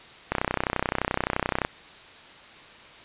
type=click train; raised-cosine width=0.5 ms; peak=-8 dBFS; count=43; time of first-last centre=0.32-1.649 s; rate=31.6 Hz; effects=white hiss -47 dBFS RMS until 3.04 s + resampled to 8000 Hz